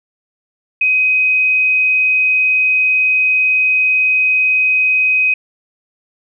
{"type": "tone", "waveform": "sine", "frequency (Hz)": 2518, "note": "D#7", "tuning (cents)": 20, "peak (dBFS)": -10, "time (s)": [0.81, 5.34], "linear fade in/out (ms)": 5, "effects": []}